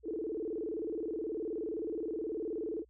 sine tone with vibrato, 380.6 Hz, F#4, 49 cents sharp, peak -34 dBFS, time 0.03-2.85 s, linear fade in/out 50 ms, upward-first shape square, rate 19 Hz, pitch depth 250 cents each way, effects added 60 Hz sine -63 dBFS peak until 2.89 s

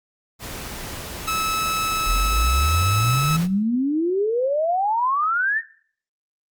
pink noise, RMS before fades -33 dBFS, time 0.39-3.48 s, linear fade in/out 50 ms
sawtooth tone, 1300 Hz, E6, 24 cents flat, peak -18 dBFS, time 1.27-3.37 s, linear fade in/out 10 ms
sine exponential sweep, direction up, 39.12 to 1864.7 Hz, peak -18 dBFS, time 2.05-5.62 s, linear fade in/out 50 ms
effects noise-tail reverb RT60 0.5 s tail -17 dB re dry + Opus 48 kbps

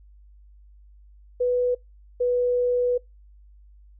sine tone pair in turn, 493.9 / 491.7 Hz, B4 / B4, 0 / -8 cents, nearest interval unison, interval 8 cents, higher first, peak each -19 dBFS, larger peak neither, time 1.4-1.75 / 2.2-2.98 s, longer second, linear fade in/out 10 ms, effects noise-tail reverb RT60 0.2 s tail -25 dB re dry + added 50 Hz sine -48 dBFS peak until 3.99 s

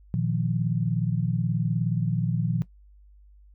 sine chord, Bb suspended fourth, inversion none, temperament equal with one note detuned, 117.96 / 155.56 / 174.61 Hz, Bb2 / Eb3 / F3, +21 / 0 / 0 cents, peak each -27 dBFS, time 0.14-2.62 s, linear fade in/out 0 ms, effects noise-tail reverb RT60 0.1 s tail -17 dB re dry + added 50 Hz sine -50 dBFS peak until 3.54 s

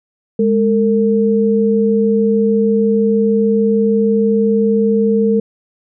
sine tone pair together, 207.7 / 453.3 Hz, G#3 / A#4, 0 / -48 cents, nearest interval octave + major second, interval 1352 cents, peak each -13 dBFS, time 0.39-5.4 s, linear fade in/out 5 ms, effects none

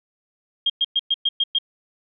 sine tone bursts, 3226 Hz, G7, 49 cents sharp, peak -16 dBFS, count 7, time 0.66-1.586 s, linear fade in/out 5 ms, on 38 ms, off 110 ms, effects none

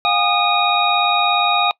sine tone cluster, 711 / 808 / 1230 / 2468 / 3772 Hz, F5 / G#5 / D#6 / D#7 / A#7, +31 / -48 / -20 / -15 / +20 cents, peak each -20 dBFS, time 0.05-1.71 s, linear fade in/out 0 ms, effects noise-tail reverb RT60 0.1 s tail -24 dB re dry

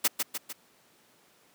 white noise with echo, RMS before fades -23 dBFS, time 0.04-0.08 s, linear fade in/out 10 ms, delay 150 ms, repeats 3, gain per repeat -5 dB, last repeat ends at 0.53 s, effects pink hiss -62 dBFS RMS until 1.54 s + high-pass 200 Hz 12 dB/octave

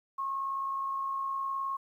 sine tone with amplitude modulation, 1086 Hz, C#6, 36 cents flat, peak -29 dBFS, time 0.18-1.77 s, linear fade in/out 10 ms, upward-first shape sine, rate 59.4 Hz, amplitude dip 35%, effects 11-bit

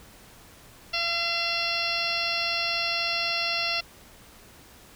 harmonic tone with a mistuned harmonic, 681 Hz, F5, 44 cents flat, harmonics 1 / 2 / 3 / 4 / 5 / 6 / 7 / 8, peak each -35 / -35 / -35 / -29 / -35 / -32 / -34 / -35 dBFS, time 0.93-3.81 s, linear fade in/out 10 ms, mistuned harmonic 6, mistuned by +55 cents, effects pink hiss -51 dBFS RMS until 4.95 s

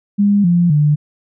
sine tone with pitch steps, 203 / 173.69 / 148.6 Hz, G#3 / F3 / D3, -39 / -9 / +21 cents, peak -9 dBFS, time 0.18-0.96 s, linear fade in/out 20 ms, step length 260 ms, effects none

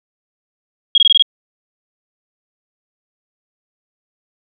sine tone bursts, 3282 Hz, G#7, 21 cents flat, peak -7 dBFS, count 6, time 0.95-1.224 s, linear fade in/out 2 ms, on 29 ms, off 20 ms, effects none

